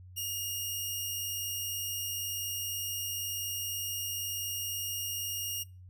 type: tone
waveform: 10% pulse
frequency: 2843 Hz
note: F7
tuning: 30 cents sharp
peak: -25 dBFS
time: 0.16-5.64 s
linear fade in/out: 20 ms
effects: noise-tail reverb RT60 0.3 s tail -22 dB re dry + added 91 Hz sine -48 dBFS peak until 5.89 s